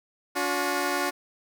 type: tone pair together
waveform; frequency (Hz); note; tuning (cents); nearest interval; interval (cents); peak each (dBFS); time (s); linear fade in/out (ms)
10% pulse; 286 / 360.4; D4 / F#4; -46 / -45; major third; 401; -20 / -19; 0.35-1.11; 20
effects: none